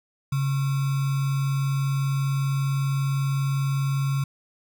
sine tone with sample-and-hold, 137.4 Hz, C#3, 15 cents flat, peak -21 dBFS, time 0.32-4.24 s, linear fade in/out 5 ms, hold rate 1225 Hz, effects none

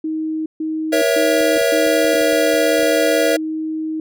sine tone bursts, 314.8 Hz, D#4, 20 cents sharp, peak -19 dBFS, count 4, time 0.04-2.14 s, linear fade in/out 5 ms, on 420 ms, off 140 ms
square chord, A# diminished, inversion none, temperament equal with one note detuned, 476 / 554.4 / 659.3 Hz, A#4 / C#5 / E5, +36 / 0 / 0 cents, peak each -19 dBFS, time 0.92-3.37 s, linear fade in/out 10 ms
clicks, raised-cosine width 2 ms, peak -25 dBFS, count 10, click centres 1.409 / 1.562 / 1.614 / 1.866 / 2.047 / 2.213 / 2.329 / 2.541 / 2.794 / 2.83 s
sine tone with pitch glide, 311.1 to 314.9 Hz, D#4 to D#4, 0 to +21 cents, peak -20 dBFS, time 2.15-4 s, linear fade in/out 2 ms, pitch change +21 cents, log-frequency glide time 2.51-3.61 s
effects none

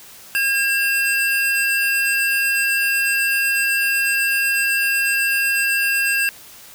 square tone pair together, 1621 / 2699 Hz, G#6 / E7, -42 / +40 cents, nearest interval major sixth, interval 882 cents, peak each -20 dBFS, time 0.35-6.29 s, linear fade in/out 0 ms, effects white hiss -42 dBFS RMS until 6.74 s

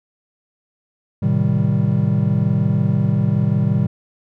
triangle chord, A half-diminished seventh, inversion none, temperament equal with one note detuned, 110 / 130.81 / 156.46 / 196 Hz, A2 / C3 / Eb3 / G3, 0 / 0 / +10 / 0 cents, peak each -18 dBFS, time 1.22-3.87 s, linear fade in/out 10 ms, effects none

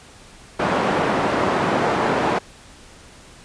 white band-pass noise, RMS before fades -20 dBFS, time 0.59-2.39 s, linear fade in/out 10 ms, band 140 to 980 Hz, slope 12 dB/octave, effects pink hiss -45 dBFS RMS until 3.44 s + resampled to 22050 Hz

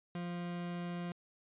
40% pulse tone, 174.61 Hz, F3, in tune, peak -37 dBFS, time 0.15-1.12 s, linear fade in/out 2 ms, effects resampled to 8000 Hz

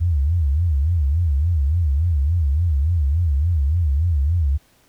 sine tone with vibrato, 77.5 Hz, D#2, 6 cents flat, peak -15 dBFS, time 0-4.58 s, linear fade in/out 20 ms, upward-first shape sine, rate 3.5 Hz, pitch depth 230 cents each way, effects pink hiss -57 dBFS RMS until 4.88 s

